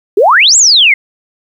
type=exponential two-way sweep; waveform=sine; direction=up then down; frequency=366.9 to 7902 to 2033 Hz; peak=-3 dBFS; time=0.17-0.94 s; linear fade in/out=5 ms; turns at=0.57 s; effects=7-bit